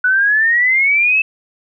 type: exponential sweep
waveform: sine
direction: up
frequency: 1474 to 2637 Hz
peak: -10 dBFS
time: 0.04-1.22 s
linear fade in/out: 5 ms
effects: none